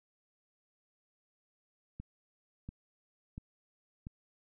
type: click train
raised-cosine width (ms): 5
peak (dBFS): -30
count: 4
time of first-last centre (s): 2-4.069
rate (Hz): 1.45
effects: none